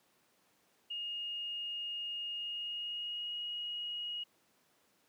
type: tone with pitch glide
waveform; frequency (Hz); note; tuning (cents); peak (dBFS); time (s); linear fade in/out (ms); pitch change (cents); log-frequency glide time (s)
sine; 2850 to 2888; F7 to F#7; +34 to -43; -37; 0.9-4.24; 10; +23; 2.35-3.39
effects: pink hiss -71 dBFS RMS until 5.08 s + high-pass 200 Hz 12 dB/octave